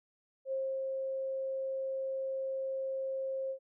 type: tone with ADSR envelope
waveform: sine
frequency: 533 Hz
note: C5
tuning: 32 cents sharp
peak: -31 dBFS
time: 0.45-3.59 s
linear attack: 71 ms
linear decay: 280 ms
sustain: -2 dB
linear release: 85 ms
effects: none